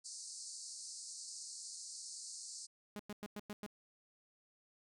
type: band-pass noise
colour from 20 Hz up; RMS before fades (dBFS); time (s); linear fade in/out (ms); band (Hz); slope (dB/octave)
white; -49; 0.04-2.67; 20; 4300 to 9200; 96
type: tone bursts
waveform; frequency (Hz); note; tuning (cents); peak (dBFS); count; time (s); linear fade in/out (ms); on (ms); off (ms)
sawtooth; 207.7; G#3; 0; -39; 6; 2.96-3.664; 0; 34; 100
effects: none